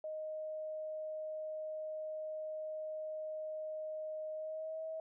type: tone with pitch glide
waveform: sine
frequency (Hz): 622.3 to 639.1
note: D#5 to D#5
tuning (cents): 0 to +46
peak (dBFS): -39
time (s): 0.04-5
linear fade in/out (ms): 2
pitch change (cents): +46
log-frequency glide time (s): 4.34-4.82
effects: none